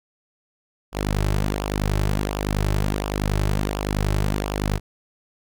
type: tone with flanger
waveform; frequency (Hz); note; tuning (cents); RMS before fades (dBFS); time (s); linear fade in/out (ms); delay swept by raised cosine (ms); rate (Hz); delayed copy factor
sawtooth; 50.7; G#1; -41; -23; 0.92-4.8; 50; 0.48 to 4.18; 1.4; -0.6
effects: none